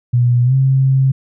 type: tone with pitch glide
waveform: sine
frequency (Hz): 121.8 to 133.59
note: B2 to C3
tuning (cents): -24 to +36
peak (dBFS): -9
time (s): 0.13-1.12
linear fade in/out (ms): 10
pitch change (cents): +160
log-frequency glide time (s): 0.44-0.54
effects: none